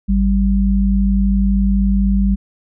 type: tone pair together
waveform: sine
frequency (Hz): 52.14 / 196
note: G#1 / G3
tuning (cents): +8 / 0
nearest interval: octave + major seventh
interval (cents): 2292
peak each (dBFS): -14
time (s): 0.08-2.36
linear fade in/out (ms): 20
effects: none